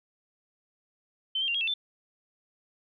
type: tone with pitch steps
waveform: sine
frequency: 3082 / 3183 / 2776 / 3268 / 2670 / 3533 Hz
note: G7 / G7 / F7 / G#7 / E7 / A7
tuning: -30 / +26 / -11 / -29 / +22 / +6 cents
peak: -26 dBFS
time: 1.35-1.74 s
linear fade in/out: 5 ms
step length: 65 ms
effects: none